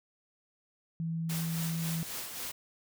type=tone; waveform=sine; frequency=164.2 Hz; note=E3; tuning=6 cents flat; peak=-31 dBFS; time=1-2.03 s; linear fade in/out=0 ms
type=noise with tremolo; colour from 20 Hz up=white; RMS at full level=-38 dBFS; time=1.29-2.52 s; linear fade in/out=10 ms; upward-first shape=sine; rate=3.7 Hz; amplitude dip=45%
effects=none